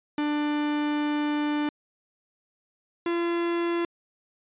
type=tone pair in turn; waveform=45% pulse; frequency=296.4 / 341.7 Hz; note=D4 / F4; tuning=+16 / -38 cents; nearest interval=major second; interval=246 cents; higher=second; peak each=-24 dBFS; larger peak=neither; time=0.18-1.69 / 3.06-3.85 s; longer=first; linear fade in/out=2 ms; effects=resampled to 8000 Hz